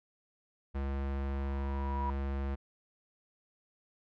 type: tone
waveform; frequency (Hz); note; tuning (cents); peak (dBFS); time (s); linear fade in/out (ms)
square; 68.7; C#2; -15; -33; 0.74-2.56; 20
type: tone with exponential growth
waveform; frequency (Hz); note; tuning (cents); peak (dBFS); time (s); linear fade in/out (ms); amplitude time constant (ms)
sine; 971; B5; -30; -32; 0.99-2.1; 1; 240
effects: low-pass 2000 Hz 12 dB/octave